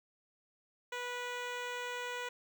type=tone with notch filter; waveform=10% pulse; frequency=490 Hz; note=B4; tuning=14 cents flat; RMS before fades=-40 dBFS; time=0.92-2.29 s; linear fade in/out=5 ms; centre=11000 Hz; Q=0.52; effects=none